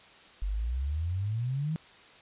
sine exponential sweep, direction up, 46.25 to 164.1 Hz, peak -28 dBFS, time 0.42-1.76 s, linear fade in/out 0 ms, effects white hiss -54 dBFS RMS until 2.21 s + resampled to 8000 Hz

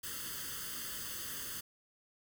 white noise with comb filter, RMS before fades -42 dBFS, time 0.03-1.61 s, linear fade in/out 10 ms, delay 0.63 ms, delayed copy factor +0.85, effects none

